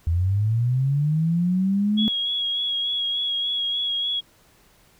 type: linear sweep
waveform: sine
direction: up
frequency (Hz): 80.4 to 220.5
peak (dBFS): -18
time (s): 0.07-2.08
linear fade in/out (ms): 0
type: tone with vibrato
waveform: sine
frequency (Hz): 3322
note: G#7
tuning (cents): 0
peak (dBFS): -22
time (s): 1.97-4.21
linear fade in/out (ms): 20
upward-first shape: sine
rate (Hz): 3.4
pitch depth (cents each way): 24
effects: pink hiss -57 dBFS RMS until 4.99 s